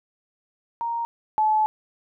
sine tone pair in turn, 932.3 / 862.1 Hz, A#5 / A5, 0 / -36 cents, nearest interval minor second, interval 136 cents, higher first, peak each -24 / -17 dBFS, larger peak second, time 0.81-1.05 / 1.38-1.66 s, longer second, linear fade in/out 0 ms, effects none

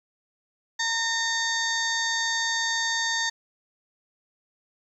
harmonic tone, 914 Hz, A#5, 34 cents flat, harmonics 1 / 2 / 4 / 5 / 6 / 7 / 8, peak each -33 / -27 / -31 / -32 / -41 / -32 / -40 dBFS, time 0.79-3.3 s, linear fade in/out 10 ms, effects 10-bit

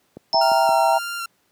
click train, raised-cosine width 2 ms, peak -21 dBFS, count 4, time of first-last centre 0.17-0.691 s, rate 5.76 Hz
sine chord, E diminished, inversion none, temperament equal, 659.3 / 784 / 932.3 Hz, E5 / G5 / Bb5, 0 / 0 / 0 cents, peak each -19 dBFS, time 0.33-0.99 s, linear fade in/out 20 ms
sine tone with exponential decay, 5274 Hz, E8, in tune, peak -19 dBFS, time 0.33-1.16 s, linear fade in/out 0 ms, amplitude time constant 180 ms
sawtooth tone with vibrato, 1380 Hz, F6, 21 cents flat, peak -23 dBFS, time 0.41-1.26 s, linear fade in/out 5 ms, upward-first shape square, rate 1.9 Hz, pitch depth 16 cents each way
effects pink hiss -64 dBFS RMS until 1.51 s + high-pass 150 Hz 12 dB/octave

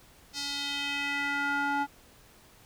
square tone with band-pass filter sweep, 283.8 Hz, C#4, 41 cents sharp, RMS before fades -31 dBFS, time 0.33-1.87 s, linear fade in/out 50 ms, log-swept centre 5100 to 990 Hz, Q 2.4, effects pink hiss -57 dBFS RMS until 2.65 s

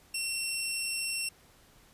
15% pulse tone, 2718 Hz, F7, 48 cents flat, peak -24 dBFS, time 0.14-1.29 s, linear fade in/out 5 ms, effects pink hiss -60 dBFS RMS until 1.93 s + resampled to 32000 Hz

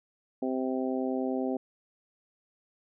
harmonic tone, 130 Hz, C3, 11 cents flat, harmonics 2 / 3 / 4 / 5 / 6, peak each -30 / -34 / -36 / -38 / -40 dBFS, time 0.42-1.57 s, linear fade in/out 5 ms, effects none

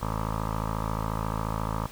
15% pulse tone with low-pass filter, 54.2 Hz, A1, 25 cents flat, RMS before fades -30 dBFS, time 0.01-1.87 s, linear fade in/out 10 ms, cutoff 1100 Hz, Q 8.8, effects pink hiss -46 dBFS RMS until 1.91 s

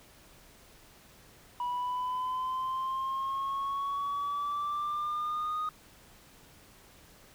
sine exponential sweep, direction up, 975 to 1244.5 Hz, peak -28 dBFS, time 1.6-5.69 s, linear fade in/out 2 ms, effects tanh soft clip ceiling -29 dBFS + pink hiss -57 dBFS RMS until 7.34 s

